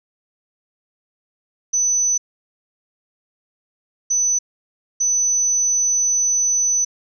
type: tone bursts at uneven times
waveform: sine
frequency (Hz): 6000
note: F#8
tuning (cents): +23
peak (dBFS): -15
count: 3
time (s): 1.73-2.18 / 4.1-4.39 / 5-6.85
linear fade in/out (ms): 10
effects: none